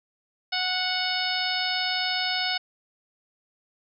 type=harmonic tone; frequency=737 Hz; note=F#5; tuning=7 cents flat; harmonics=1 / 2 / 3 / 4 / 5 / 6 / 7; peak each=-32 / -32 / -32 / -32 / -32 / -32 / -32 dBFS; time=0.52-2.58 s; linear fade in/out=10 ms; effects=none